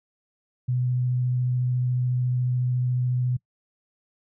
sine tone with vibrato, 125.1 Hz, B2, 23 cents sharp, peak -21 dBFS, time 0.68-3.37 s, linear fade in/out 10 ms, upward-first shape square, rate 14 Hz, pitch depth 8 cents each way, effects noise-tail reverb RT60 0.1 s tail -23 dB re dry

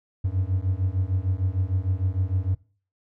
triangle beating tone pair, 90.4 / 97 Hz, F#2 / G2, -40 / -18 cents, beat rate 6.6 Hz, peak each -23 / -23 dBFS, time 0.24-2.55 s, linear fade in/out 10 ms, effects noise-tail reverb RT60 0.4 s tail -20 dB re dry

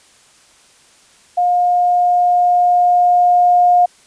sine tone with level ramp, 712 Hz, F5, 33 cents sharp, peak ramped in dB -11 to -7 dBFS, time 1.37-3.86 s, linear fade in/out 10 ms, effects white hiss -49 dBFS RMS until 4.06 s + resampled to 22050 Hz

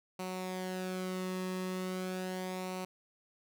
sawtooth tone with flanger, 185 Hz, F#3, in tune, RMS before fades -38 dBFS, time 0.19-2.85 s, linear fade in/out 5 ms, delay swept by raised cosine 0.59 to 1.35 ms, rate 0.38 Hz, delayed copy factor -0.55, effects none

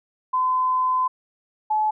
sine tone pair in turn, 1021 / 858.6 Hz, C6 / A5, -43 / -43 cents, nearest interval minor third, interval 300 cents, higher first, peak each -18 dBFS, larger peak neither, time 0.33-1.08 / 1.7-1.91 s, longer first, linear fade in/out 10 ms, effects none

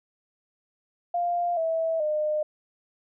sine tone with pitch steps, 698.5 / 651.7 / 608.1 Hz, F5 / E5 / D#5, 0 / -20 / -40 cents, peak -23 dBFS, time 1.14-2.43 s, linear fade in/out 5 ms, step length 430 ms, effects none

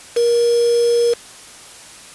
sine tone with quantisation, 472.6 Hz, A#4, 24 cents sharp, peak -12 dBFS, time 0.16-1.14 s, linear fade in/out 10 ms, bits 4, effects white hiss -39 dBFS RMS until 2.14 s + resampled to 24000 Hz

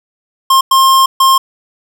square tone bursts at uneven times, 1064 Hz, C6, 29 cents sharp, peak -6 dBFS, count 3, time 0.5-0.61 / 0.71-1.06 / 1.2-1.38 s, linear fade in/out 5 ms, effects none

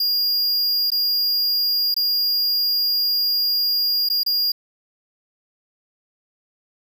square tone with dropouts, 4831 Hz, D8, 48 cents sharp, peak -18 dBFS, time 0-4.52 s, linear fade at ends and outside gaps 5 ms, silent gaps 0.904-0.917 / 1.943-1.964 / 4.089-4.099 / 4.234-4.262 s, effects none

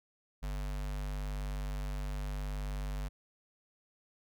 square tone with notch filter, 49.61 Hz, G1, 21 cents sharp, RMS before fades -37 dBFS, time 0.42-3.09 s, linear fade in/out 20 ms, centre 350 Hz, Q 1.9, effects none

